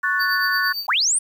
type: chord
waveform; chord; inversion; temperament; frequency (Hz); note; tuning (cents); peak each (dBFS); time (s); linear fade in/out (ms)
sine; F# minor; second; equal; 1108.7 / 1480 / 1760; C#6 / F#6 / A6; 0 / 0 / 0; -25 / -21 / -22; 0.03-0.73; 10
type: tone with tremolo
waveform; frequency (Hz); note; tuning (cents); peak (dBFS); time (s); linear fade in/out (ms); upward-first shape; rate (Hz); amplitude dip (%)
square; 4600; D8; -37; -23; 0.19-0.87; 20; triangle; 8.8; 75
type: linear sweep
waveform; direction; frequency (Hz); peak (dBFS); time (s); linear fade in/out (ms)
sine; up; 625 to 9480; -16; 0.88-1.19; 10
effects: 8-bit